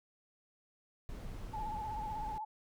brown noise, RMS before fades -44 dBFS, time 1.09-2.38 s, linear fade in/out 0 ms
sine tone with vibrato, 860 Hz, A5, 40 cents flat, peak -38 dBFS, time 1.53-2.45 s, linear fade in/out 10 ms, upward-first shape sine, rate 16 Hz, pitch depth 51 cents each way
effects none

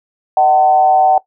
sine tone with frequency modulation, 757 Hz, F#5, 39 cents sharp, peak -7 dBFS, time 0.37-1.18 s, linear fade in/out 2 ms, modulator 139 Hz, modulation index 0.59, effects noise-tail reverb RT60 0.1 s tail -18 dB re dry

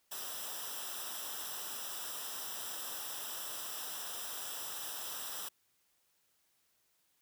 white noise with comb filter, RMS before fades -42 dBFS, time 0.11-5.49 s, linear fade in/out 10 ms, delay 0.45 ms, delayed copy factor -0.75, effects white hiss -75 dBFS RMS until 7.21 s

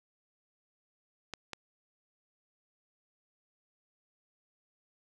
clicks, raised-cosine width 0.2 ms, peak -21 dBFS, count 2, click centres 1.337 / 1.533 s, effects none

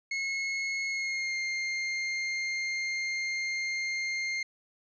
40% pulse tone with pitch glide, 2174 to 2115 Hz, C#7 to C7, -34 to +18 cents, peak -29 dBFS, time 0.11-4.43 s, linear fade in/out 5 ms, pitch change -48 cents, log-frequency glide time 0.89-1.37 s, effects resampled to 16000 Hz

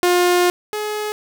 sawtooth tone pair in turn, 355.5 / 422.8 Hz, F4 / G#4, +31 / +31 cents, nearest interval minor third, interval 300 cents, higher second, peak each -9 / -18 dBFS, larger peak first, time 0.03-0.5 / 0.73-1.12 s, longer first, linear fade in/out 0 ms, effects 8-bit

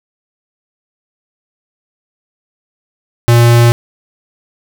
square tone, 118.4 Hz, A#2, 27 cents sharp, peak -5 dBFS, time 3.28-3.72 s, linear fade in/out 0 ms, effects none

